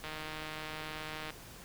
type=click train; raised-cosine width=0.3 ms; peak=-25 dBFS; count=197; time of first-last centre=0.04-1.305 s; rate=155 Hz; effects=pink hiss -51 dBFS RMS until 1.64 s